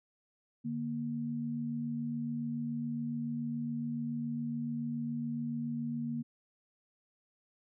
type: tone pair together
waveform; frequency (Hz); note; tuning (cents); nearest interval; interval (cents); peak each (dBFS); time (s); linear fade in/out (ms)
sine; 148.3 / 235.4; D3 / A#3; +17 / +17; minor sixth; 800; -40 / -34; 0.64-6.23; 20
effects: none

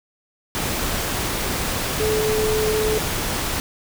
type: tone in noise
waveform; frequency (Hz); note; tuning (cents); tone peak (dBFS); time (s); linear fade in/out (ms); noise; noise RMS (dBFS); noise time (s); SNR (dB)
sine; 431.5; A4; -34; -19; 2-2.98; 0; pink; -24; 0.55-3.6; +2
effects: none

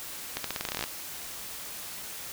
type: accelerating click train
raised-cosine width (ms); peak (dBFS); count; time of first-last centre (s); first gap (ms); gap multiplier
0.2; -13; 14; 0.37-0.84; 73; 0.87
effects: white hiss -40 dBFS RMS until 2.32 s

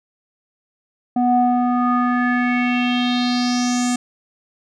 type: tone with low-pass filter sweep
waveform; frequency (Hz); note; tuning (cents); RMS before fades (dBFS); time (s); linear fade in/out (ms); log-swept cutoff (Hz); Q
square; 245.9; B3; -7; -18; 1.16-3.96; 5; 620 to 7900; 4.6
effects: none

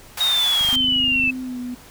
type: high-pass noise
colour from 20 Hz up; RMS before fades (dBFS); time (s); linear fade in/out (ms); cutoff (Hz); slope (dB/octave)
pink; -29; 0.17-0.76; 5; 740; 24
type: exponential sweep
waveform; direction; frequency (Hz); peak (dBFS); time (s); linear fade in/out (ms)
sine; down; 3767 to 2607; -16; 0.2-1.31; 10
type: click train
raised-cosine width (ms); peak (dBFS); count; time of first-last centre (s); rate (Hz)
5; -24; 18; 0.61-1.277; 25.5
type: tone with pitch glide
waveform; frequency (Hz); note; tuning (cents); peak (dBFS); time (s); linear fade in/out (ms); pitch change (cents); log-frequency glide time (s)
sine; 257.1 to 247.2; C4 to B3; -30 to +2; -26; 0.72-1.75; 10; -68; 1.42-1.59
effects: pink hiss -45 dBFS RMS until 1.9 s

